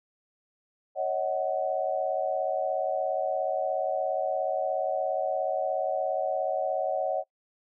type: tone cluster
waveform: sine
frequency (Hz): 556 / 633 / 746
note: C#5 / D#5 / F#5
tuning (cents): +5 / +30 / +14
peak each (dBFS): -30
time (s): 0.95-7.24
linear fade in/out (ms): 50
effects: noise-tail reverb RT60 0.1 s tail -21 dB re dry